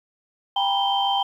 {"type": "tone cluster", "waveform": "sine", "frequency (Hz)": [793, 944, 991, 3130], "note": ["G5", "A#5", "B5", "G7"], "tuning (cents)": [20, 22, 6, -3], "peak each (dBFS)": [-21, -30, -28, -24], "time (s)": [0.56, 1.23], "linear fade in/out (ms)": 5, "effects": ["tanh soft clip ceiling -9 dBFS", "9-bit"]}